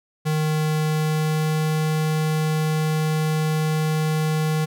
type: tone with pitch glide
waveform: square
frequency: 154.8 to 155.79 Hz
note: D#3 to D#3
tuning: -9 to +3 cents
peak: -20 dBFS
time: 0.25-4.66 s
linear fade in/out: 20 ms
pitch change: +12 cents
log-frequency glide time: 0.83-1.59 s
effects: none